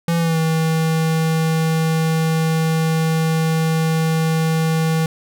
square tone with pitch glide, 168.2 to 160.79 Hz, E3 to E3, +35 to -43 cents, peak -16 dBFS, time 0.08-5.06 s, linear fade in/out 2 ms, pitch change -78 cents, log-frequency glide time 0.18-0.38 s, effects none

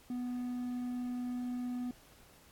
triangle tone, 246.9 Hz, B3, in tune, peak -33 dBFS, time 0.1-1.91 s, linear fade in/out 2 ms, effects pink hiss -61 dBFS RMS until 2.51 s + AAC 64 kbps

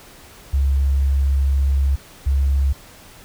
sine tone pair in turn, 68.6 / 68.6 Hz, C#2 / C#2, -17 / -17 cents, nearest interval unison, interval 0 cents, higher neither, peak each -14 dBFS, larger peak neither, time 0.53-1.96 / 2.26-2.73 s, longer first, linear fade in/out 10 ms, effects pink hiss -44 dBFS RMS until 3.24 s

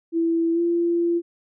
sine tone with pitch glide, 331.9 to 341.8 Hz, E4 to F4, +12 to -37 cents, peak -18 dBFS, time 0.12-1.22 s, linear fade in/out 50 ms, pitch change +51 cents, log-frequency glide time 0.53-0.6 s, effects none

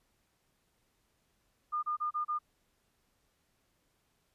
sine tone bursts, 1213 Hz, D#6, 44 cents flat, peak -30 dBFS, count 5, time 1.72-2.39 s, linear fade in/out 20 ms, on 110 ms, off 30 ms, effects pink hiss -75 dBFS RMS until 4.34 s + resampled to 32000 Hz

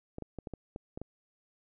clicks, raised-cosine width 2 ms, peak -26 dBFS, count 8, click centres 0.184 / 0.223 / 0.387 / 0.472 / 0.537 / 0.761 / 0.975 / 1.016 s, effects none

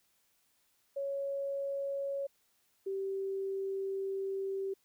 sine tone pair in turn, 555 / 388.4 Hz, C#5 / G4, +2 / -16 cents, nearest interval tritone, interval 618 cents, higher first, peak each -33 / -33 dBFS, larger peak neither, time 0.96-2.27 / 2.86-4.74 s, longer second, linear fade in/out 10 ms, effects white hiss -73 dBFS RMS until 4.84 s

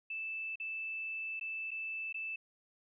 sine tone with dropouts, 2637 Hz, E7, in tune, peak -37 dBFS, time 0.1-2.36 s, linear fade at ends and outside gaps 5 ms, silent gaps 0.557-0.599 / 1.397-1.41 / 1.708-1.714 / 2.127-2.143 s, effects none

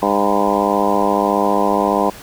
harmonic tone with a mistuned harmonic, 101.6 Hz, G#2, 38 cents flat, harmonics 2 / 3 / 4 / 5 / 6 / 7 / 8 / 9 / 10, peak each -22 / -22 / -22 / -22 / -22 / -22 / -22 / -22 / -22 dBFS, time 0.02-2.1 s, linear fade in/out 5 ms, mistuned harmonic 9, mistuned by +50 cents, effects pink hiss -37 dBFS RMS until 2.22 s

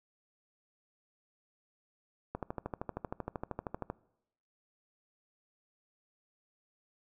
click train, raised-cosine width 1 ms, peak -22 dBFS, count 21, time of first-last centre 2.35-3.9 s, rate 12.9 Hz, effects noise-tail reverb RT60 0.8 s tail -22 dB re dry

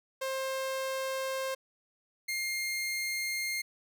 sawtooth tone pair in turn, 530 / 2120 Hz, C5 / C7, +22 / +22 cents, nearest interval 2 octaves, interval 2400 cents, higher second, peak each -28 dBFS, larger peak neither, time 0.21-1.55 / 2.28-3.62 s, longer neither, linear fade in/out 10 ms, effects none

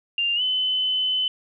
sine tone with pitch glide, 2794 to 3029 Hz, F7 to F#7, 0 to +40 cents, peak -20 dBFS, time 0.18-1.28 s, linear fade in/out 2 ms, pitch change +140 cents, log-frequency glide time 0.35-0.42 s, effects none

